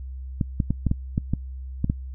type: clicks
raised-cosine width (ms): 5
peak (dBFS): -9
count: 9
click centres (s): 0.412 / 0.602 / 0.706 / 0.867 / 0.914 / 1.179 / 1.336 / 1.844 / 1.899
effects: noise-tail reverb RT60 0.1 s tail -24 dB re dry + added 65 Hz sine -32 dBFS peak until 2.14 s